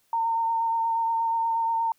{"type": "tone with vibrato", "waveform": "sine", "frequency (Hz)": 913, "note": "A#5", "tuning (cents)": -36, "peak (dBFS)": -22, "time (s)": [0.13, 1.92], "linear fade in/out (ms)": 2, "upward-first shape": "triangle", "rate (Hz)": 8.4, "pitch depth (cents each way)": 20, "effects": ["white hiss -67 dBFS RMS until 1.98 s"]}